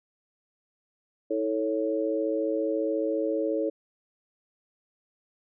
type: chord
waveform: sine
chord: A major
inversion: second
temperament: equal with one note detuned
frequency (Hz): 321.5 / 440 / 554.4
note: E4 / A4 / C#5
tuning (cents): -43 / 0 / 0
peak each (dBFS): -29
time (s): 1.3-3.7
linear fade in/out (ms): 10
effects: none